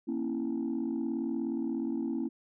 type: chord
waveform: sine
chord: A# diminished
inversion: none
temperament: equal with one note detuned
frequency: 233.1 / 272.4 / 329.6 Hz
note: A#3 / C#4 / E4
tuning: 0 / -30 / 0 cents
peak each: -33 / -33 / -33 dBFS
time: 0.07-2.29 s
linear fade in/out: 20 ms
effects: tanh soft clip ceiling -25 dBFS